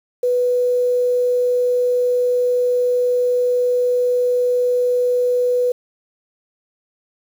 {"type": "tone with quantisation", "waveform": "sine", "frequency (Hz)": 493.9, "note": "B4", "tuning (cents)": 0, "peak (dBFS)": -14, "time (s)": [0.23, 5.72], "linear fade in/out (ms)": 5, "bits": 7, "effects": []}